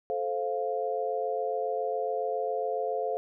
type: chord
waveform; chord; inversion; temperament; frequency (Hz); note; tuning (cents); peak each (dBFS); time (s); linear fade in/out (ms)
sine; F major; first; just; 436.5 / 523.8 / 698.5; A4 / C5 / F5; -14 / +2 / 0; -32; 0.1-3.17; 0
effects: none

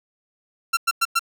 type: tone bursts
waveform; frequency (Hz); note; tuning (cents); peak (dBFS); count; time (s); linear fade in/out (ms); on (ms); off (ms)
sawtooth; 1361; F6; -45; -13; 4; 0.73-1.194; 10; 41; 100
effects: none

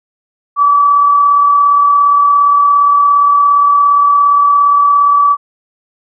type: tone with amplitude modulation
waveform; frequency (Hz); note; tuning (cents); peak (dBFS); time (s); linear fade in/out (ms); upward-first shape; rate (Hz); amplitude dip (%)
sine; 1150; D6; -37; -4; 0.56-5.37; 50; sine; 37.3; 30
effects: none

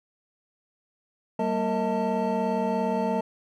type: tone cluster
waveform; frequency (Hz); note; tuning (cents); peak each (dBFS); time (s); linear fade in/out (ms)
triangle; 194 / 231.2 / 458.6 / 637 / 891; G3 / A#3 / A#4 / D#5 / A5; -18 / -14 / -28 / +41 / +22; -28; 1.39-3.21; 5
effects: none

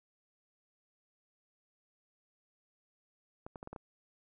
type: clicks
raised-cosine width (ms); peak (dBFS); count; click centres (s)
1; -30; 6; 3.465 / 3.558 / 3.629 / 3.674 / 3.73 / 3.762
effects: none

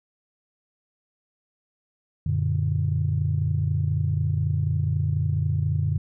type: chord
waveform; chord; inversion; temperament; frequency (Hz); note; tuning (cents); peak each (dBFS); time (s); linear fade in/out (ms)
sine; Gb augmented; none; equal; 92.5 / 116.54 / 146.83; Gb2 / Bb2 / D3; 0 / 0 / 0; -24 / -27 / -24; 2.26-5.98; 5
effects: tanh soft clip ceiling -12 dBFS

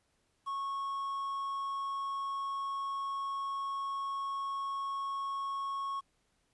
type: tone with quantisation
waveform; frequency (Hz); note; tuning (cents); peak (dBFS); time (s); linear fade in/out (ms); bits
triangle; 1100; C#6; -14; -32; 0.46-6.01; 20; 10
effects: pink hiss -75 dBFS RMS until 6.53 s + resampled to 24000 Hz

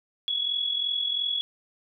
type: tone with amplitude modulation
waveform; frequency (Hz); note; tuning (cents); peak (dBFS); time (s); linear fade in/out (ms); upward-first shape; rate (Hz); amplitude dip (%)
sine; 3367; G#7; +23; -22; 0.28-1.41; 0; sine; 42.9; 60
effects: none

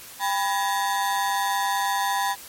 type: ring-modulated tone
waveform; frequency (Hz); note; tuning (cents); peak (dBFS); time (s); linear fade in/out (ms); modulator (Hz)
35% pulse; 894; A5; +27; -17; 0.19-2.36; 50; 97
effects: white hiss -42 dBFS RMS until 2.48 s + MP3 64 kbps

